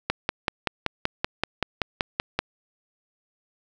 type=click train; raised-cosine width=0.3 ms; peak=-6 dBFS; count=13; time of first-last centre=0.1-2.39 s; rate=5.24 Hz; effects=none